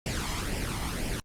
pink noise with flanger, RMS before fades -31 dBFS, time 0.06-1.2 s, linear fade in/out 2 ms, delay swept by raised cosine 0.38 to 0.99 ms, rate 2 Hz, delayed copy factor +0.6, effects low-pass 10000 Hz 12 dB/octave + Opus 48 kbps

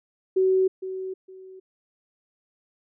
sine tone with echo, 376.9 Hz, F#4, 32 cents sharp, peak -17 dBFS, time 0.36-0.68 s, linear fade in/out 10 ms, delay 460 ms, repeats 2, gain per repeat -12 dB, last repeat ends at 1.6 s, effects none

